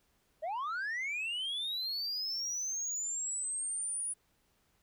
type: linear sweep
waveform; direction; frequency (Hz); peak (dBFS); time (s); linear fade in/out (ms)
sine; up; 590 to 9830; -31; 0.42-4.14; 20
effects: tanh soft clip ceiling -33 dBFS + pink hiss -73 dBFS RMS until 4.82 s